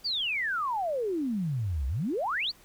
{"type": "exponential two-way sweep", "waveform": "sine", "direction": "down then up", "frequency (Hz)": [4852, 61.5, 4852], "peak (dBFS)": -27, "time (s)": [0.04, 2.52], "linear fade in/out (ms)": 20, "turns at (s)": 1.87, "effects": ["pink hiss -57 dBFS RMS until 2.64 s"]}